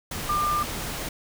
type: tone in noise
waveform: sine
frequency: 1196 Hz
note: D6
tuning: 31 cents sharp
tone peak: -22 dBFS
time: 0.29-0.63 s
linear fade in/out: 5 ms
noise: pink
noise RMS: -32 dBFS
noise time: 0.11-1.09 s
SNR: +7 dB
effects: none